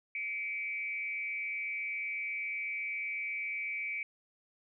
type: tone with frequency modulation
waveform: sine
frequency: 2297 Hz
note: D7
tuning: 39 cents flat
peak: -34 dBFS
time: 0.15-4.03 s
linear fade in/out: 2 ms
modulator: 182 Hz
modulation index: 0.59
effects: none

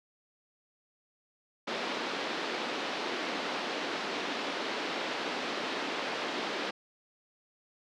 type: band-pass noise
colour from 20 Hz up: pink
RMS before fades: -35 dBFS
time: 1.67-6.71 s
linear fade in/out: 10 ms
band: 260 to 4500 Hz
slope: 24 dB/octave
effects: none

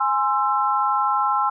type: chord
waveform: sine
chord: Ab augmented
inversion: none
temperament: equal with one note detuned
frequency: 830.6 / 1046.5 / 1333.8 Hz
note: Ab5 / C6 / E6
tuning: 0 / 0 / +20 cents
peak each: -22 dBFS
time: 0-1.5 s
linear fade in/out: 10 ms
effects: none

